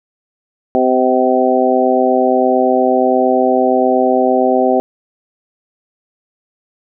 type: harmonic tone with a mistuned harmonic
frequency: 128.6 Hz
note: C3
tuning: 30 cents flat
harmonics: 2 / 3 / 4 / 5 / 6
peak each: -16 / -16 / -16 / -16 / -16 dBFS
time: 0.75-4.8 s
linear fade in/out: 0 ms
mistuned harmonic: 6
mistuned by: -16 cents
effects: none